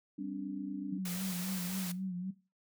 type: chord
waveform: sine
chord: G suspended fourth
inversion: none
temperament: equal with one note detuned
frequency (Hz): 196 / 261.6 / 289.6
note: G3 / C4 / D4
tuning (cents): 0 / 0 / -24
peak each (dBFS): -42 / -43 / -38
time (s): 0.18-0.99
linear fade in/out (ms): 10
type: tone with vibrato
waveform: sine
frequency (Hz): 183.9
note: F#3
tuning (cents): -10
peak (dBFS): -34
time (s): 0.92-2.31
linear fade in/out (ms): 10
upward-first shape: sine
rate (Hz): 3.8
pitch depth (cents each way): 64
type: noise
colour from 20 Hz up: white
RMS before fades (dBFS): -42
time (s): 1.05-1.92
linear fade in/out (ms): 5
effects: noise-tail reverb RT60 0.3 s tail -17 dB re dry